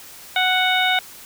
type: harmonic tone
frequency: 740 Hz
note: F#5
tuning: in tune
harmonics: 1 / 2 / 3 / 4 / 5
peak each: -21 / -22 / -22 / -26 / -22 dBFS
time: 0.36-0.99 s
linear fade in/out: 2 ms
effects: white hiss -41 dBFS RMS until 1.25 s